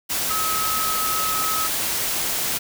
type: tone in noise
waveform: sine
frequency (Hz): 1282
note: E6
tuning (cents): -49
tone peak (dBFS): -24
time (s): 0.29-1.68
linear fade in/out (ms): 20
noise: white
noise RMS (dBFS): -24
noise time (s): 0.09-2.59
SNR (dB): -3
effects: none